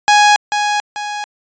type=tone with echo; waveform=sawtooth; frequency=831 Hz; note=G#5; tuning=1 cent sharp; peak=-3 dBFS; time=0.08-0.36 s; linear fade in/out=0 ms; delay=440 ms; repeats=2; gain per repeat=-7 dB; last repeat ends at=1.24 s; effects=resampled to 16000 Hz